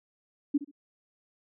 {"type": "tone with echo", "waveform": "sine", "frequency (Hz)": 286.8, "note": "D4", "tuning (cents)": -41, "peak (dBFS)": -21, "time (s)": [0.54, 0.58], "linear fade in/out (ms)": 10, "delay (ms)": 67, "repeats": 2, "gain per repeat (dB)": -14, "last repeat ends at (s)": 0.714, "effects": []}